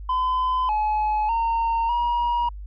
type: tone with pitch steps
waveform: sine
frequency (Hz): 1017 / 852 / 918 / 955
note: C6 / G#5 / A#5 / A#5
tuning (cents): -50 / +44 / -27 / +42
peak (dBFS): -17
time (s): 0.09-2.49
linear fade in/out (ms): 5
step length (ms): 600
effects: tanh soft clip ceiling -19 dBFS + added 50 Hz sine -33 dBFS peak until 2.66 s